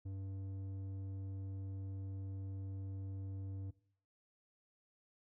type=tone with low-pass filter; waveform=square; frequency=96.7 Hz; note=G2; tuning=23 cents flat; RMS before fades=-44 dBFS; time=0.05-3.71 s; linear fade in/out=10 ms; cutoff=290 Hz; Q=0.81; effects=noise-tail reverb RT60 0.5 s tail -18 dB re dry